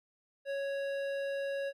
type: tone with hard clipping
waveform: sine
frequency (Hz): 554.4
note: C#5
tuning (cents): 0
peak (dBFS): -35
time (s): 0.45-1.73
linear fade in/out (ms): 50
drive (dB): 12
effects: none